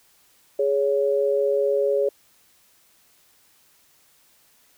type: tone pair together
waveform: sine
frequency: 415.3 / 560 Hz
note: G#4 / C#5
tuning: 0 / +18 cents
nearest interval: perfect fourth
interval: 518 cents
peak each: -21 dBFS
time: 0.59-2.09 s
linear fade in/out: 5 ms
effects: white hiss -59 dBFS RMS until 4.77 s